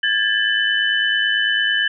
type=tone cluster; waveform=sine; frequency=1637 / 1746 / 3009 Hz; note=G#6 / A6 / F#7; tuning=-25 / -14 / +28 cents; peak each=-20 dBFS; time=0.03-1.88 s; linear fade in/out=5 ms; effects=none